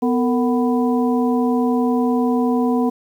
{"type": "harmonic tone with a mistuned harmonic", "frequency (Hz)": 248.1, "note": "B3", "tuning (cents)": 8, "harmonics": [1, 2, 3, 4], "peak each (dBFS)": [-16, -22, -26, -28], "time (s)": [0.02, 2.9], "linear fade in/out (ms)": 10, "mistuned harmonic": 2, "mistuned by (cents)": -140, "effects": ["8-bit"]}